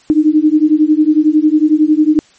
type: beating tone pair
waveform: sine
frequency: 301.4 / 312.4 Hz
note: D4 / D#4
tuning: +45 / +7 cents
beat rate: 11 Hz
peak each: -10 dBFS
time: 0.1-2.19 s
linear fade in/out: 0 ms
effects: white hiss -48 dBFS RMS until 2.38 s + MP3 32 kbps